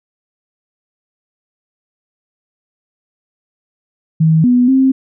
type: tone with pitch steps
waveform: sine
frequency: 159.7 / 246.7 / 264.7 Hz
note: D#3 / B3 / C4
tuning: +45 / -2 / +20 cents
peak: -7 dBFS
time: 4.2-4.92 s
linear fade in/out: 10 ms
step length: 240 ms
effects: none